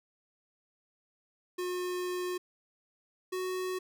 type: tone pair in turn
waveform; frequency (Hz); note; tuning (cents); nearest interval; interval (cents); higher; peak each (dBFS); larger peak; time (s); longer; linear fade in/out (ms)
square; 360.7 / 369.8; F#4 / F#4; -44 / -1; unison; 43; second; -33 / -33; neither; 1.58-2.38 / 3.32-3.79; first; 10
effects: none